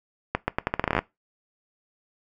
accelerating click train, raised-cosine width 0.5 ms, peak -7 dBFS, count 14, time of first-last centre 0.35-0.99 s, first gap 130 ms, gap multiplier 0.81, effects noise-tail reverb RT60 0.2 s tail -20 dB re dry

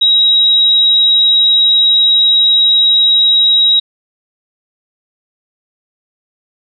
sine tone, 3828 Hz, A#7, 45 cents sharp, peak -6 dBFS, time 0.01-3.8 s, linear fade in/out 10 ms, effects none

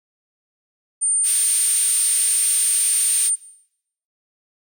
sine tone, 8950 Hz, C#9, 16 cents sharp, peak -16 dBFS, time 1.01-3.36 s, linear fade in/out 20 ms
white band-pass noise, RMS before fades -27 dBFS, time 1.23-3.31 s, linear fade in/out 50 ms, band 2600 to 14000 Hz, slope 12 dB/octave
effects noise-tail reverb RT60 0.8 s tail -22 dB re dry

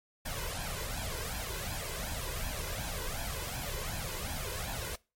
pink noise with flanger, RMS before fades -37 dBFS, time 0.25-4.96 s, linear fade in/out 10 ms, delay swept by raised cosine 1.2 to 2.03 ms, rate 2.7 Hz, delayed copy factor +0.75, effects noise-tail reverb RT60 0.3 s tail -23 dB re dry + MP3 64 kbps

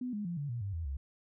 sine tone with pitch steps, 250 / 207.8 / 172.74 / 143.59 / 119.36 / 99.21 / 82.47 / 68.55 Hz, B3 / G#3 / F3 / D3 / A#2 / G2 / E2 / C#2, +21 / +1 / -19 / -39 / +41 / +21 / +1 / -19 cents, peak -34 dBFS, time 0.01-0.97 s, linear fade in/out 5 ms, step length 120 ms, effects none

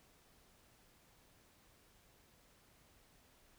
silence, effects pink hiss -68 dBFS RMS until 3.58 s

